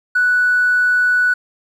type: tone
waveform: triangle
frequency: 1480 Hz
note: F#6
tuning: in tune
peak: -8 dBFS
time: 0.15-1.34 s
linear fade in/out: 10 ms
effects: tanh soft clip ceiling -9 dBFS